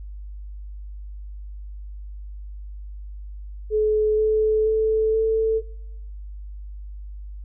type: tone with pitch steps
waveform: sine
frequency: 428.8 / 433.5 / 438.3 / 443.2 Hz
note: A4 / A4 / A4 / A4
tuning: -45 / -26 / -7 / +13 cents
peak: -17 dBFS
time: 3.7-5.62 s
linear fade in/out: 50 ms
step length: 480 ms
effects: noise-tail reverb RT60 0.9 s tail -23 dB re dry + added 50 Hz sine -33 dBFS peak until 7.44 s